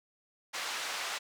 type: band-pass noise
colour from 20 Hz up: pink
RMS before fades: -37 dBFS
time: 0.53-1.19 s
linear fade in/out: 20 ms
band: 1000 to 6500 Hz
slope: 12 dB/octave
effects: none